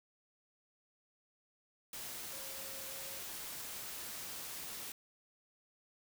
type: tone in noise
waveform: sine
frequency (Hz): 540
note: C#5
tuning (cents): -45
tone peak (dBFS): -55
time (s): 2.33-3.19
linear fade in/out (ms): 2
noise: white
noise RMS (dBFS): -45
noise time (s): 1.93-4.92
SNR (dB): -13
effects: none